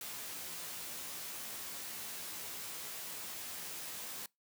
white noise with comb filter, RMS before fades -44 dBFS, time 0.01-4.26 s, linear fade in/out 2 ms, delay 15 ms, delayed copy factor -0.5, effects noise-tail reverb RT60 0.2 s tail -25 dB re dry + high-pass 100 Hz 12 dB/octave

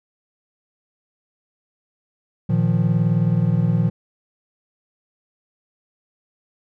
triangle chord, Bb suspended fourth, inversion none, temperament equal with one note detuned, 115.94 / 155.56 / 174.61 Hz, Bb2 / Eb3 / F3, -9 / 0 / 0 cents, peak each -18 dBFS, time 2.49-3.9 s, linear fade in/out 10 ms, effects none

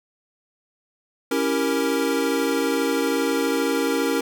square chord, C# diminished seventh, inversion none, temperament equal, 277.2 / 329.6 / 392 / 466.2 Hz, C#4 / E4 / G4 / Bb4, 0 / 0 / 0 / 0 cents, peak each -25 / -28 / -29 / -25 dBFS, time 1.31-4.21 s, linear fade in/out 5 ms, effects none

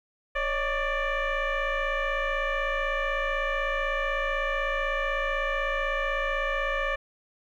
sine tone with frequency modulation, 610 Hz, D#5, 34 cents flat, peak -24 dBFS, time 0.35-6.96 s, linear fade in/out 10 ms, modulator 582 Hz, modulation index 3, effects tanh soft clip ceiling -20 dBFS + 11-bit

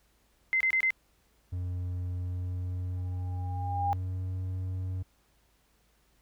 sine tone bursts, 2069 Hz, C7, 20 cents flat, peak -23 dBFS, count 4, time 0.53-0.905 s, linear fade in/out 0 ms, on 75 ms, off 25 ms
triangle tone with pitch glide, 90 to 92.69 Hz, F#2 to F#2, -47 to +4 cents, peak -29 dBFS, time 1.52-5.03 s, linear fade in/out 10 ms, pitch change +51 cents, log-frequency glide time 2.19-4.41 s
sine tone with exponential growth, 806 Hz, G5, 48 cents sharp, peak -24 dBFS, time 2.96-3.93 s, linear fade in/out 0 ms, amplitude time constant 210 ms
effects added 54 Hz sine -69 dBFS peak until 6.21 s + pink hiss -69 dBFS RMS until 6.21 s

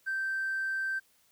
sine tone with hard clipping, 1560 Hz, G6, 9 cents flat, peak -30 dBFS, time 0.06-1 s, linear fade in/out 20 ms, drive 1 dB, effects white hiss -67 dBFS RMS until 1.31 s

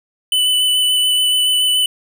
square tone with vibrato, 2995 Hz, F#7, 20 cents sharp, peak -13 dBFS, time 0.32-1.86 s, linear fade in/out 2 ms, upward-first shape square, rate 7 Hz, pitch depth 10 cents each way, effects none

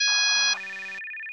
harmonic tone, 830.6 Hz, G#5, in tune, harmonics 2 / 3 / 4 / 5 / 6 / 7, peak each -27 / -26 / -28 / -25 / -28 / -28 dBFS, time 0-0.54 s, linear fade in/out 10 ms
pink band-pass noise, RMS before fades -39 dBFS, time 0.07-0.58 s, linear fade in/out 5 ms, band 740 to 1600 Hz, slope 48 dB/octave
click train, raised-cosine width 0.2 ms, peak -28 dBFS, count 121, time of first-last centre 0.36-0.985 s, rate 192 Hz
sine tone with vibrato, 2093 Hz, C7, in tune, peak -33 dBFS, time 0.54-1.32 s, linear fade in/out 0 ms, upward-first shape square, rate 16 Hz, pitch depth 280 cents each way
effects none

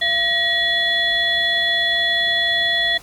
harmonic tone with a mistuned harmonic, 681 Hz, F5, 44 cents flat, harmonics 1 / 3 / 5 / 6, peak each -27 / -19 / -19 / -29 dBFS, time 0.01-2.98 s, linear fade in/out 10 ms, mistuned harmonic 3, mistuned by -120 cents, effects pink hiss -44 dBFS RMS until 3.02 s + AAC 64 kbps

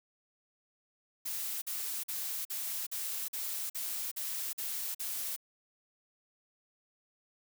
blue noise bursts, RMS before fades -37 dBFS, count 10, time 1.25-5.364 s, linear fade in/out 10 ms, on 370 ms, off 46 ms, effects none

